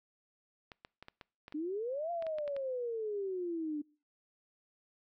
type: clicks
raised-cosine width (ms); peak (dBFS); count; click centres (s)
0.3; -32; 12; 0.718 / 0.849 / 1.026 / 1.084 / 1.212 / 1.481 / 1.524 / 2.224 / 2.267 / 2.385 / 2.478 / 2.565
type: exponential two-way sweep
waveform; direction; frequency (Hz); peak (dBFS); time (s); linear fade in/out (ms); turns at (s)
sine; up then down; 290.7 to 698.5 to 290.7; -34; 1.54-3.82; 10; 2.11
effects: noise-tail reverb RT60 0.4 s tail -25 dB re dry